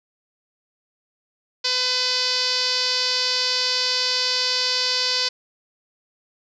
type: tone with low-pass filter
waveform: 5% pulse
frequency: 504 Hz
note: B4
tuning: 35 cents sharp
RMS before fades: -22 dBFS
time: 1.64-5.29 s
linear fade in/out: 10 ms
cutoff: 4800 Hz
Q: 5
effects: none